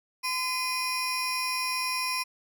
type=tone cluster; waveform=35% pulse; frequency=1022 / 2461 / 5510 Hz; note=C6 / D#7 / F8; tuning=-41 / -20 / -24 cents; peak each=-30 dBFS; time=0.23-2.24 s; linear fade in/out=20 ms; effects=none